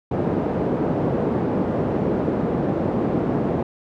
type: band-pass noise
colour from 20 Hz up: pink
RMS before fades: -22 dBFS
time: 0.11-3.63 s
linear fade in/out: 5 ms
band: 180 to 510 Hz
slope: 12 dB/octave
effects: none